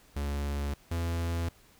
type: tone pair in turn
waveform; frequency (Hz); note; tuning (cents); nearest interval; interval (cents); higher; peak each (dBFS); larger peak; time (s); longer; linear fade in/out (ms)
45% pulse; 71.3 / 84.47; C#2 / E2; +49 / +43; minor third; 294; second; -30 / -29; second; 0.16-0.74 / 0.91-1.49; neither; 5
effects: pink hiss -60 dBFS RMS until 1.79 s